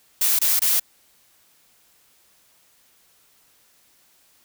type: noise bursts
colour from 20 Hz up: blue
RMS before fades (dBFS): -19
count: 3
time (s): 0.21-0.798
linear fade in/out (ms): 5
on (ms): 180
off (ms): 24
effects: white hiss -59 dBFS RMS until 4.44 s